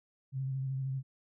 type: tone with vibrato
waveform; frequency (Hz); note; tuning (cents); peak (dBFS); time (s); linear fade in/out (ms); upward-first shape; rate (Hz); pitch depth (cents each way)
sine; 133.4; C3; +34; -32; 0.32-1.03; 50; square; 13; 23
effects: none